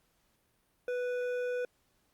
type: tone with hard clipping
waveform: sine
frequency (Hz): 493.9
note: B4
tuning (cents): 0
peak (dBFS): -33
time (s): 0.88-1.65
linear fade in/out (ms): 2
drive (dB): 9
effects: pink hiss -73 dBFS RMS until 2.13 s + Opus 48 kbps